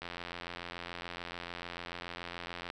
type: click train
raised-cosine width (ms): 0.3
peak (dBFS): -24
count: 234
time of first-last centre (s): 0.02-2.701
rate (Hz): 86.9
effects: none